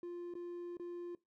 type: tone with dropouts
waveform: triangle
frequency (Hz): 349.2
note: F4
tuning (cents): 0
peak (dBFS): -39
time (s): 0.03-1.15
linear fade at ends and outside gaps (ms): 2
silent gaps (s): 0.339-0.352 / 0.77-0.797
effects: noise-tail reverb RT60 0.2 s tail -21 dB re dry + tanh soft clip ceiling -35 dBFS